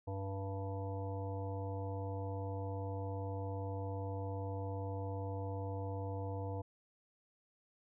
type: harmonic tone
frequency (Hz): 97.5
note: G2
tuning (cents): -9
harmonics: 1 / 3 / 5 / 7 / 9 / 10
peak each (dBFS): -39 / -48 / -45 / -49 / -50 / -56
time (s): 0.07-6.62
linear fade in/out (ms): 10
effects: none